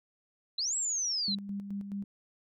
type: linear two-way sweep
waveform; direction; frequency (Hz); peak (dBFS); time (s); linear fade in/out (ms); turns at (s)
sine; up then down; 3900 to 7790 to 3900; -29; 0.58-1.35; 5; 0.76
type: tone with tremolo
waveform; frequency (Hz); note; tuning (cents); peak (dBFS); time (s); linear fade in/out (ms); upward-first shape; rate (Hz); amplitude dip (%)
sine; 200; G3; +35; -33; 1.28-2.04; 2; square; 4.7; 50
effects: none